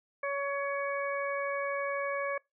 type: harmonic tone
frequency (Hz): 561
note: C#5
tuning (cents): +21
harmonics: 1 / 2 / 3 / 4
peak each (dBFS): -33 / -36 / -38 / -39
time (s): 0.23-2.38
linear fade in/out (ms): 5
effects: noise-tail reverb RT60 0.2 s tail -24 dB re dry